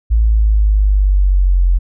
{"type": "linear sweep", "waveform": "sine", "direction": "down", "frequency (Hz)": [55.8, 43.65], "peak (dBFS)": -8, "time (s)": [0.1, 1.79], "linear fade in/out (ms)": 20, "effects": []}